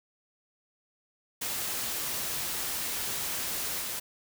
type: noise with level steps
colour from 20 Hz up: white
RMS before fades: -33 / -35 dBFS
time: 1.41-4 s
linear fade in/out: 10 ms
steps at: 3.8 s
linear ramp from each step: 20 ms
effects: none